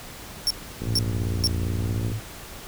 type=tone bursts; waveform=40% pulse; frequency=5460 Hz; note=F8; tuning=40 cents flat; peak=-18 dBFS; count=3; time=0.47-1.472 s; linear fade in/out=0 ms; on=34 ms; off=450 ms
type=click train; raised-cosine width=3 ms; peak=-18 dBFS; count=76; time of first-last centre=0.82-2.118 s; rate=57.8 Hz
type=linear two-way sweep; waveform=sine; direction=down then up; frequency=110 to 86.6 to 110 Hz; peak=-25 dBFS; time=0.83-2.21 s; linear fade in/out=50 ms; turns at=1.54 s
effects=pink hiss -40 dBFS RMS until 2.67 s